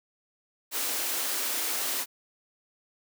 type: high-pass noise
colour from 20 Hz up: white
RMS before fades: -30 dBFS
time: 0.71-2.06 s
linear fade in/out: 50 ms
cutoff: 240 Hz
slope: 96 dB/octave
effects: none